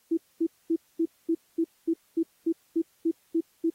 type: tone bursts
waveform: sine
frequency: 329.6 Hz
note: E4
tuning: in tune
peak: -21 dBFS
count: 13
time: 0.11-3.702 s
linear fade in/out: 10 ms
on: 64 ms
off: 230 ms
effects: white hiss -66 dBFS RMS until 3.74 s + AAC 48 kbps